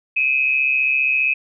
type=tone pair together; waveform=sine; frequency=2427 / 2562 Hz; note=D#7 / E7; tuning=-44 / -50 cents; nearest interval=minor second; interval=94 cents; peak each=-22 / -16 dBFS; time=0.16-1.34 s; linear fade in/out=10 ms; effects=none